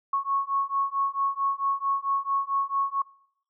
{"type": "beating tone pair", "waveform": "sine", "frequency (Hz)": [1100, 1104.5], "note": ["C#6", "C#6"], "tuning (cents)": [-14, -7], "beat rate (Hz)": 4.5, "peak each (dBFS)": -27, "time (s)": [0.13, 3.02], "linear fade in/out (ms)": 5, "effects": ["noise-tail reverb RT60 0.7 s tail -23 dB re dry"]}